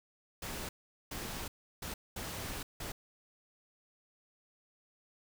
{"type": "noise bursts at uneven times", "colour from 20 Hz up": "pink", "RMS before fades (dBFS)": -41, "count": 5, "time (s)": [[0.42, 0.69], [1.11, 1.48], [1.82, 1.94], [2.16, 2.63], [2.8, 2.92]], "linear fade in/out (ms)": 5, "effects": []}